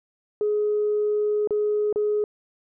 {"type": "tone with dropouts", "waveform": "sine", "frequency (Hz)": 419.6, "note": "G#4", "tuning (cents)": 18, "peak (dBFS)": -19, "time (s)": [0.41, 2.24], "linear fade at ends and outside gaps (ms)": 1, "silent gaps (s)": [[1.474, 1.507], [1.927, 1.959]], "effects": ["tanh soft clip ceiling -15 dBFS"]}